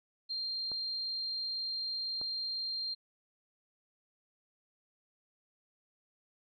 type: tone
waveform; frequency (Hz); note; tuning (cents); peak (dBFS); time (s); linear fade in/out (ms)
sine; 4186; C8; 0; -34; 0.29-2.95; 20
type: clicks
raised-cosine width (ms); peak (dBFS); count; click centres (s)
1; -34 / -34; 2; 0.717 / 2.214
effects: none